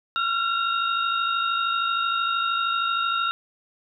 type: tone cluster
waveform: sine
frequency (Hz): 1362 / 1415 / 2777 / 3718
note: F6 / F6 / F7 / A#7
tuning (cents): -44 / +22 / -10 / -5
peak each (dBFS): -23 / -31 / -32 / -30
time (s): 0.16-3.31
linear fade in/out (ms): 0
effects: none